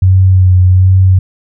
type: tone with vibrato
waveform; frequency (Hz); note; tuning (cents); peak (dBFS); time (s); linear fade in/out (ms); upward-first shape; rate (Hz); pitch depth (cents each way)
sine; 92.8; F#2; +6; -3; 0.02-1.19; 5; sine; 1.3; 27
effects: none